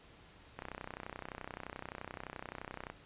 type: click train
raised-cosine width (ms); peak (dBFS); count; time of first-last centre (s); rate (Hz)
0.5; -27; 74; 0.59-2.9; 31.6
effects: pink hiss -59 dBFS RMS until 3.05 s + resampled to 8000 Hz